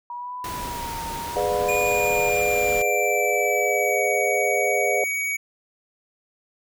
sine tone with vibrato, 958 Hz, A#5, 47 cents sharp, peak -30 dBFS, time 0.1-2.29 s, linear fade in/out 2 ms, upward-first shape sine, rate 0.78 Hz, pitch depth 65 cents each way
pink noise, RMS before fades -34 dBFS, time 0.44-2.82 s, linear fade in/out 2 ms
sine chord, G# diminished seventh, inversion none, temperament just, 415.3 / 498.4 / 598 / 717.6 Hz, G#4 / B4 / D5 / F5, 0 / +16 / +31 / +47 cents, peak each -26 dBFS, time 1.36-5.04 s, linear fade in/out 2 ms
square tone with pitch glide, 2445 to 2255 Hz, D#7 to C#7, -31 to +29 cents, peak -24 dBFS, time 1.68-5.37 s, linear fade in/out 10 ms, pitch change -140 cents, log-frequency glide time 1.9-4.03 s
effects none

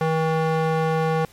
square tone with band-pass filter, 160 Hz, D#3, 49 cents sharp, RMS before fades -21 dBFS, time 0.01-1.25 s, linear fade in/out 0 ms, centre 690 Hz, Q 0.78, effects pink hiss -51 dBFS RMS until 1.32 s + MP3 64 kbps

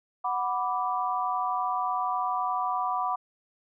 sine chord, B minor, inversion second, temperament equal with one note detuned, 740 / 987.8 / 1171.3 Hz, F#5 / B5 / D6, 0 / 0 / -5 cents, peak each -30 dBFS, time 0.24-3.16 s, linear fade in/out 10 ms, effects none

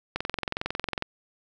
click train, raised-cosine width 0.3 ms, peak -12 dBFS, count 20, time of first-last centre 0.16-1.024 s, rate 22 Hz, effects none

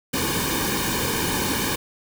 pink noise with comb filter, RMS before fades -24 dBFS, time 0.13-1.76 s, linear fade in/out 10 ms, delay 1.5 ms, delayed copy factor -0.8, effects none

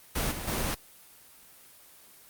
pink noise with level steps, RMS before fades -29 / -36 / -30 dBFS, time 0.15-0.75 s, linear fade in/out 10 ms, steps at 0.31 / 0.47 s, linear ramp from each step 10 ms, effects white hiss -54 dBFS RMS until 2.29 s + Opus 24 kbps

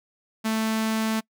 sawtooth tone with notch filter, 220.7 Hz, A3, 5 cents sharp, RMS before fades -25 dBFS, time 0.44-1.21 s, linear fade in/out 20 ms, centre 490 Hz, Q 1.8, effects noise-tail reverb RT60 0.1 s tail -25 dB re dry

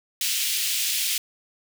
pink high-pass noise, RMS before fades -25 dBFS, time 0.21-1.18 s, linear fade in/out 2 ms, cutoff 2600 Hz, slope 24 dB/octave, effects none

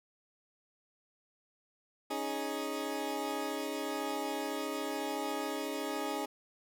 20% pulse chord, C# suspended second, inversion none, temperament equal, 277.2 / 311.1 / 415.3 Hz, C#4 / D#4 / G#4, 0 / 0 / 0 cents, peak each -34 dBFS, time 2.1-6.26 s, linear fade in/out 10 ms, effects none

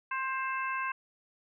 harmonic tone, 528 Hz, C5, 16 cents sharp, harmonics 2 / 3 / 4 / 5, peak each -33 / -36 / -42 / -39 dBFS, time 0.11-0.92 s, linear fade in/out 5 ms, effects none

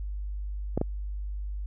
clicks, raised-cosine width 2 ms, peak -12 dBFS, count 2, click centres 0.776 / 0.814 s, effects added 50 Hz sine -31 dBFS peak until 1.66 s

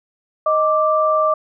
sine tone pair together, 623.7 / 1174.7 Hz, D#5 / D6, +4 / 0 cents, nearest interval major seventh, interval 1096 cents, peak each -16 dBFS, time 0.46-1.34 s, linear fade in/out 5 ms, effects none

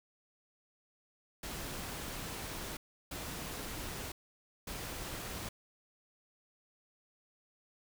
pink noise bursts at uneven times, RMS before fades -42 dBFS, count 3, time 1.43-2.77 / 3.11-4.12 / 4.67-5.49 s, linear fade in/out 5 ms, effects none

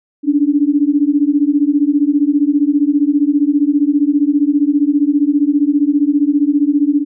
sine beating tone pair, 282.6 / 297.6 Hz, C#4 / D4, +34 / +23 cents, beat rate 15 Hz, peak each -13 dBFS, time 0.23-7.05 s, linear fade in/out 50 ms, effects none

